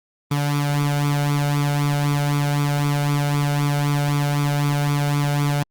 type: tone with flanger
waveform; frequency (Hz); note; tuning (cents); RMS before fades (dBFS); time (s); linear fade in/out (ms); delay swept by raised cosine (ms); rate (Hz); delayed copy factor
sawtooth; 144.6; D3; -27; -20; 0.31-5.63; 5; 0.85 to 1.39; 3.9; +0.7
effects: Opus 24 kbps